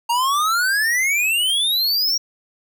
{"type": "exponential sweep", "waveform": "square", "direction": "up", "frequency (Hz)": [921, 5690], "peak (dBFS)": -17, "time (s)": [0.09, 2.18], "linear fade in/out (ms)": 10, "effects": []}